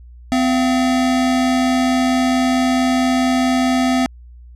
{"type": "tone pair together", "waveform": "square", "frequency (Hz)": [255.5, 682], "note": ["C4", "F5"], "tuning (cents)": [-41, -41], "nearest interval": "octave + perfect fourth", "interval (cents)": 1700, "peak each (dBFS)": [-15, -22], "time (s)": [0.32, 4.06], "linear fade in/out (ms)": 0, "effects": ["added 60 Hz sine -37 dBFS peak until 4.55 s", "low-pass 8000 Hz 12 dB/octave"]}